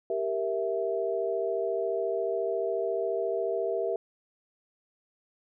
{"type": "chord", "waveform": "sine", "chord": "E diminished", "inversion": "first", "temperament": "equal", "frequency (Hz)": [392, 466.2, 659.3], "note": ["G4", "Bb4", "E5"], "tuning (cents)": [0, 0, 0], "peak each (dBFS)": -31, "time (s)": [0.1, 3.96], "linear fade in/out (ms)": 2, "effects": []}